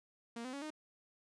sawtooth tone with pitch steps, 233.1 / 255.7 / 280.4 / 307.6 Hz, A#3 / C4 / C#4 / D#4, 0 / -40 / +20 / -20 cents, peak -38 dBFS, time 0.36-0.704 s, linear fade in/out 5 ms, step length 86 ms, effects resampled to 22050 Hz

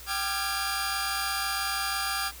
sawtooth tone cluster, 782 / 1197 / 1380 / 1659 / 4762 Hz, G5 / D6 / F6 / G#6 / D8, -4 / +33 / -21 / -2 / +23 cents, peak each -31 dBFS, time 0.06-2.32 s, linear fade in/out 50 ms, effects added 60 Hz sine -47 dBFS peak until 2.4 s + white hiss -46 dBFS RMS until 2.4 s

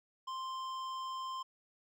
sine tone with hard clipping, 1046.5 Hz, C6, in tune, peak -40 dBFS, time 0.27-1.43 s, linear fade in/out 10 ms, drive 11 dB, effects none

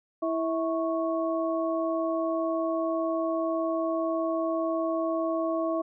sine tone cluster, 328.2 / 650 / 1105 Hz, E4 / E5 / C#6, -8 / -24 / -6 cents, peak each -29 / -28 / -34 dBFS, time 0.22-5.82 s, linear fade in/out 10 ms, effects none

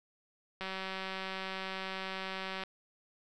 click train, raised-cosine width 0.3 ms, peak -23 dBFS, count 386, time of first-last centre 0.61-2.636 s, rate 190 Hz, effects none

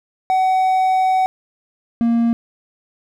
triangle tone pair in turn, 752 / 232.9 Hz, F#5 / A#3, +28 / -1 cents, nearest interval octave + minor sixth, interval 2029 cents, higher first, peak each -11 dBFS, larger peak neither, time 0.3-1.26 / 2.01-2.33 s, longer first, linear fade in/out 0 ms, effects none

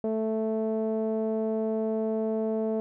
sawtooth tone with low-pass filter, 220 Hz, A3, in tune, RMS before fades -28 dBFS, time 0.04-2.8 s, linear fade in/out 0 ms, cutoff 560 Hz, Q 5.2, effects none

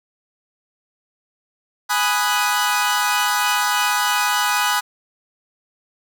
sawtooth chord, G# minor seventh, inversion none, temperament equal, 830.6 / 987.8 / 1244.5 / 1480 Hz, G#5 / B5 / D#6 / F#6, 0 / 0 / 0 / 0 cents, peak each -19 dBFS, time 1.89-4.81 s, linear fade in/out 20 ms, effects none

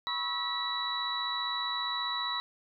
sine tone cluster, 981 / 1096 / 1298 / 1937 / 3918 Hz, B5 / C#6 / E6 / B6 / B7, -12 / -20 / -27 / -34 / -15 cents, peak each -38 / -38 / -40 / -40 / -33 dBFS, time 0.07-2.4 s, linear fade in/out 0 ms, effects none

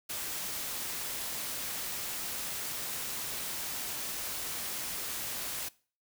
white noise, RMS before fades -37 dBFS, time 0.09-5.69 s, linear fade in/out 10 ms, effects noise-tail reverb RT60 0.4 s tail -21 dB re dry

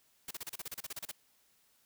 white noise bursts, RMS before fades -41 dBFS, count 14, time 0.28-1.115 s, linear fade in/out 5 ms, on 29 ms, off 33 ms, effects white hiss -70 dBFS RMS until 1.85 s

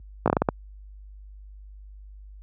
slowing click train, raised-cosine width 1 ms, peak -5 dBFS, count 7, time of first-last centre 0.26-0.488 s, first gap 17 ms, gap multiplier 1.32, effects added 50 Hz sine -33 dBFS peak until 2.42 s + high-pass 80 Hz 12 dB/octave

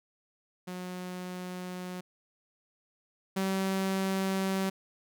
sawtooth tone pair in turn, 181.6 / 191.73 Hz, F#3 / G3, -32 / -38 cents, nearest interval minor second, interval 94 cents, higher second, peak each -33 / -24 dBFS, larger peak second, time 0.67-2.01 / 3.36-4.7 s, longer neither, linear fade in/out 10 ms, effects none

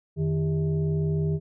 sine tone with frequency modulation, 155.56 Hz, D#3, in tune, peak -22 dBFS, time 0.16-1.4 s, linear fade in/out 50 ms, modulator 245 Hz, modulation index 0.73, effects none

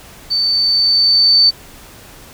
sine tone with level ramp, 4545 Hz, C#8, 42 cents sharp, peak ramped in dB -13 to -6 dBFS, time 0.3-1.51 s, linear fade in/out 20 ms, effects pink hiss -39 dBFS RMS until 2.33 s

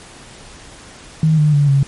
sine tone with pitch steps, 157.5 / 150.82 / 144.43 / 138.3 Hz, D#3 / D3 / D3 / C#3, +21 / +46 / -29 / -4 cents, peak -9 dBFS, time 1.23-1.83 s, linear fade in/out 2 ms, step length 150 ms, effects pink hiss -39 dBFS RMS until 1.87 s + MP3 48 kbps

